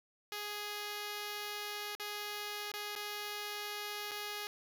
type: tone with dropouts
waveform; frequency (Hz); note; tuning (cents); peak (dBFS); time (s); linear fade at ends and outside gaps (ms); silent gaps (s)
5% pulse; 415.3; G#4; 0; -28; 0.32-4.47; 1; 1.951-1.998 / 2.717-2.738 / 2.953-2.961 / 4.111-4.115
effects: none